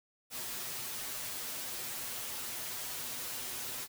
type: noise with comb filter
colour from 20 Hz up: white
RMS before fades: -40 dBFS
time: 0.3-3.88 s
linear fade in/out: 50 ms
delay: 8 ms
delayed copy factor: +0.9
effects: none